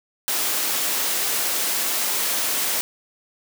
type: high-pass noise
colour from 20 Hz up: white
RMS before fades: -23 dBFS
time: 0.28-2.81 s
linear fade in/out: 0 ms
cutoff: 250 Hz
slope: 12 dB/octave
effects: none